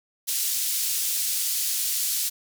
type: band-pass noise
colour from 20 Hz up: white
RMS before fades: -26 dBFS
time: 0.27-2.3 s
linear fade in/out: 20 ms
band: 4100 to 16000 Hz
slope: 12 dB/octave
effects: none